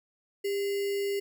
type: tone with sample-and-hold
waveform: sine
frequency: 400 Hz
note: G4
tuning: 35 cents sharp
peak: -27 dBFS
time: 0.44-1.2 s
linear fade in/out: 10 ms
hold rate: 2450 Hz
effects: none